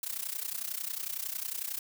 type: noise with amplitude modulation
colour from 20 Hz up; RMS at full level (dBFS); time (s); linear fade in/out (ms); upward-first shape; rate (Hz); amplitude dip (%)
blue; -33; 0.03-1.79; 2; sine; 31; 85
effects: none